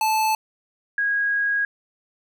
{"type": "tone pair in turn", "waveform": ["square", "sine"], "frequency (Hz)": [873, 1644.8], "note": ["A5", "G#6"], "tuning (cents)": [-14, -17], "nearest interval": "major seventh", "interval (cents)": 1097, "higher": "second", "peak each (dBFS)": -19, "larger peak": "neither", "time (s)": [[0.01, 0.35], [0.98, 1.65]], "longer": "second", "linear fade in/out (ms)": 2, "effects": []}